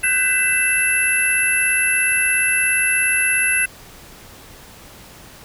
sine tone cluster, 1508 / 1585 / 2003 / 2649 / 11070 Hz, F#6 / G6 / B6 / E7 / F9, +32 / +19 / +24 / +8 / -16 cents, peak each -22 / -27 / -23 / -19 / -20 dBFS, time 0.03-3.66 s, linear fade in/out 10 ms, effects pink hiss -42 dBFS RMS until 5.44 s

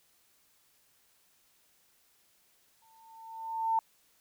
sine tone with exponential growth, 899 Hz, A5, 37 cents sharp, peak -23 dBFS, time 2.82-3.79 s, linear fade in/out 2 ms, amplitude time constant 210 ms, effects white hiss -68 dBFS RMS until 4.2 s

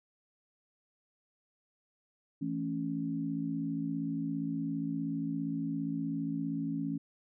sine chord, A major, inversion second, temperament equal, 164.81 / 220 / 277.2 Hz, E3 / A3 / C#4, 0 / 0 / 0 cents, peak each -37 / -39 / -34 dBFS, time 2.41-6.98 s, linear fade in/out 10 ms, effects none

